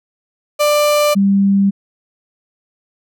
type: tone pair in turn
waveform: 35% pulse / sine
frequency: 592 / 197.56 Hz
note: D5 / G3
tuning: +14 / +14 cents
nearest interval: octave + perfect fifth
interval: 1900 cents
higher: first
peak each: -9 dBFS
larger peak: neither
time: 0.59-1.15 / 1.15-1.71 s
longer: neither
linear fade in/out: 20 ms
effects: none